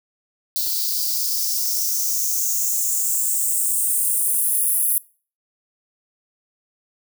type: noise with high-pass filter sweep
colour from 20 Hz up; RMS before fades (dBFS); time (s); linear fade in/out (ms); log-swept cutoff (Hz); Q
violet; -21; 0.56-4.98; 0; 4300 to 11000; 4.8
effects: noise-tail reverb RT60 0.4 s tail -23 dB re dry